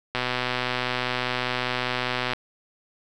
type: click train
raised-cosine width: 0.3 ms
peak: -9 dBFS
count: 274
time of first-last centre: 0.15-2.334 s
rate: 125 Hz
effects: none